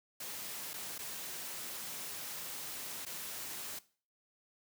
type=noise with dropouts; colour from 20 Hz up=white; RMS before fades=-43 dBFS; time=0.2-3.79 s; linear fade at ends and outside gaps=5 ms; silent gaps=0.734-0.739 / 0.981-0.989 / 3.052-3.063 s; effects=noise-tail reverb RT60 0.4 s tail -18 dB re dry + high-pass 100 Hz 12 dB/octave